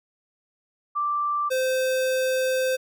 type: tone pair in turn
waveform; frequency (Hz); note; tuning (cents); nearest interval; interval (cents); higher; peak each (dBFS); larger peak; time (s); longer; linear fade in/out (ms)
sine / square; 1174.7 / 517.9; D6 / C5; 0 / -18; octave + major second; 1418; first; -22; neither; 0.95-1.5 / 1.5-2.77; second; 20
effects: none